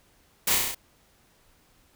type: noise with echo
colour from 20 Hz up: white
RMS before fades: -24 dBFS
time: 0.47-0.55 s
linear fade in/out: 5 ms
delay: 33 ms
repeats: 6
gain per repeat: -2 dB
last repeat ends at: 0.748 s
effects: pink hiss -62 dBFS RMS until 1.95 s